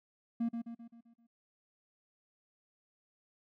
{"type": "tone with echo", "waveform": "triangle", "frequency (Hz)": 232.5, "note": "A#3", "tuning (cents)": -4, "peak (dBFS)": -27, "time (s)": [0.4, 0.49], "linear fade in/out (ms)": 10, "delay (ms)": 130, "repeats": 6, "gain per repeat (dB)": -6, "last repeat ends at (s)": 1.27, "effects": ["noise-tail reverb RT60 0.1 s tail -24 dB re dry", "tanh soft clip ceiling -23 dBFS"]}